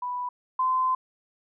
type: tone pair in turn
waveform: sine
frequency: 987.8 / 1030 Hz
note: B5 / C6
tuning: 0 / -28 cents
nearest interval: minor second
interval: 72 cents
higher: second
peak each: -28 / -21 dBFS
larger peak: second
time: 0.02-0.29 / 0.59-0.95 s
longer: second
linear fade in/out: 5 ms
effects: none